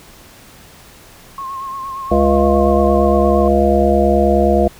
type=tone with vibrato; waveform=sine; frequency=1076 Hz; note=C6; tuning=48 cents sharp; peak=-23 dBFS; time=1.38-3.48 s; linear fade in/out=2 ms; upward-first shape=sine; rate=8.6 Hz; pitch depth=38 cents each way
type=harmonic tone; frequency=69.5 Hz; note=C#2; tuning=5 cents sharp; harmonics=1 / 3 / 5 / 7 / 9 / 10; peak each=-17 / -17 / -17 / -17 / -17 / -17 dBFS; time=2.11-4.68 s; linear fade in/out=5 ms
effects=pink hiss -42 dBFS RMS until 4.79 s